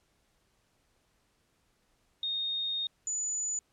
sine tone pair in turn, 3698 / 6966 Hz, A#7 / A8, -15 / -18 cents, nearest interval major seventh, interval 1097 cents, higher second, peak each -30 / -30 dBFS, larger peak neither, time 2.23-2.87 / 3.07-3.59 s, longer first, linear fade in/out 2 ms, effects pink hiss -72 dBFS RMS until 3.72 s + low-pass 11000 Hz 12 dB/octave

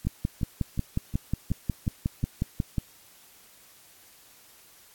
two click trains, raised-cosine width 5 ms, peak -13 / -24 dBFS, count 16 / 7, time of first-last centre 0.07-2.782 / 0.05-2.232 s, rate 5.53 / 2.75 Hz, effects white hiss -55 dBFS RMS until 4.94 s + AAC 64 kbps

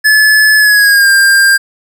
square tone with pitch glide, 1722 to 1597.4 Hz, A6 to G6, -38 to +32 cents, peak -5 dBFS, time 0.04-1.58 s, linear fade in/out 20 ms, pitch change -130 cents, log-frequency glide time 0.57-1.09 s, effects none

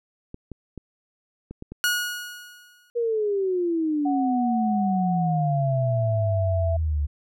clicks, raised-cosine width 3 ms, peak -23 dBFS, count 6, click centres 0.344 / 0.517 / 0.777 / 1.51 / 1.624 / 1.72 s
sawtooth tone with exponential decay, 1450 Hz, F#6, 35 cents flat, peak -15 dBFS, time 1.84-2.9 s, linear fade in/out 0 ms, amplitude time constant 230 ms
sine exponential sweep, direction down, 481.3 to 71 Hz, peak -21 dBFS, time 2.95-7.07 s, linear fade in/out 20 ms
sine tone with pitch glide, 740 to 663.1 Hz, F#5 to E5, 0 to +10 cents, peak -25 dBFS, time 4.05-6.77 s, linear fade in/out 10 ms, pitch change -190 cents, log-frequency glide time 5.17-5.76 s
effects none

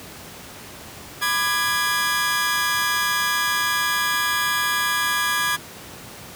sawtooth chord, G# diminished, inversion first, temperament just, 996.7 / 1196.1 / 1661.2 Hz, B5 / D6 / G#6, +16 / +31 / 0 cents, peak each -24 / -22 / -18 dBFS, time 1.21-5.57 s, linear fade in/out 20 ms, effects pink hiss -39 dBFS RMS until 6.35 s + high-pass 80 Hz 12 dB/octave

